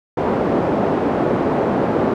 pink band-pass noise, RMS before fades -18 dBFS, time 0.17-2.14 s, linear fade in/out 5 ms, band 230 to 700 Hz, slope 12 dB/octave, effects none

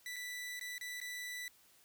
sawtooth tone with dropouts, 1975.5 Hz, B6, in tune, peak -38 dBFS, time 0.06-1.48 s, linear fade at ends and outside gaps 1 ms, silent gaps 0.16-0.164 / 0.595-0.611 / 0.781-0.811 / 1.002-1.014 s, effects white hiss -66 dBFS RMS until 1.84 s

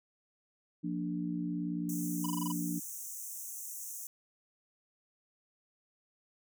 sine chord, Bb major, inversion second, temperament equal, 174.61 / 233.1 / 293.7 Hz, F3 / Bb3 / D4, 0 / 0 / 0 cents, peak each -36 / -41 / -36 dBFS, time 0.83-2.8 s, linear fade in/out 20 ms
pink high-pass noise, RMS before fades -43 dBFS, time 1.89-4.07 s, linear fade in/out 2 ms, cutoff 5900 Hz, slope 96 dB/octave
square tone bursts, 987.8 Hz, B5, in tune, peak -37 dBFS, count 7, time 2.24-2.519 s, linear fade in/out 5 ms, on 21 ms, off 22 ms
effects none

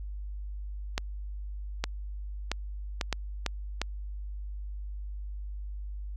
clicks, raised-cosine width 0.2 ms, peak -11 dBFS, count 7, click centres 0.979 / 1.84 / 2.516 / 3.012 / 3.127 / 3.463 / 3.816 s, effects added 50 Hz sine -35 dBFS peak until 6.16 s

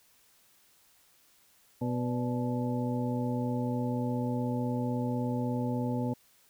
harmonic tone with a mistuned harmonic, 123.47 Hz, B2, in tune, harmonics 1 / 2 / 3 / 4 / 5 / 7, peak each -33 / -31 / -44 / -38 / -42 / -41 dBFS, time 1.81-6.14 s, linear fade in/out 10 ms, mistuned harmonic 5, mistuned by -78 cents, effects white hiss -64 dBFS RMS until 6.49 s

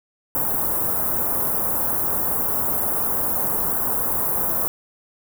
white band-stop noise, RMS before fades -22 dBFS, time 0.35-4.68 s, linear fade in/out 0 ms, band 1200 to 12000 Hz, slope 24 dB/octave, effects none

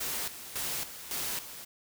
white noise with tremolo, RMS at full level -34 dBFS, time 0-1.65 s, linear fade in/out 10 ms, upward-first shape square, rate 1.8 Hz, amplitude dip 70%, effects none

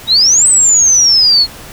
sine exponential two-way sweep, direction up then down, 3729 to 8250 to 4256 Hz, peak -5 dBFS, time 0.07-1.47 s, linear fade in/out 50 ms, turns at 0.48 s, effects pink hiss -32 dBFS RMS until 1.72 s

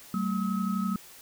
sine tone cluster, 191.5 / 223.4 / 1280 Hz, G3 / A3 / D#6, -40 / +27 / +49 cents, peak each -28 / -31 / -35 dBFS, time 0.14-0.96 s, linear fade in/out 2 ms, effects white hiss -50 dBFS RMS until 1.21 s

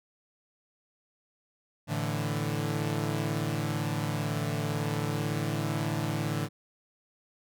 sawtooth chord, A suspended fourth, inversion none, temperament equal, 110 / 146.83 / 164.81 Hz, A2 / D3 / E3, 0 / 0 / 0 cents, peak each -29 / -28 / -31 dBFS, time 1.87-6.49 s, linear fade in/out 50 ms, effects none

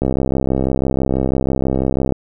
click train, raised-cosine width 2 ms, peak -4 dBFS, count 140, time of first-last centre 0.02-2.123 s, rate 66.1 Hz, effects none

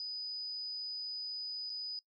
sine tone with dropouts, 4978 Hz, D#8, in tune, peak -37 dBFS, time 0-1.99 s, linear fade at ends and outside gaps 1 ms, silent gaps 1.696-1.7 s, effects noise-tail reverb RT60 0.1 s tail -23 dB re dry + MP3 96 kbps

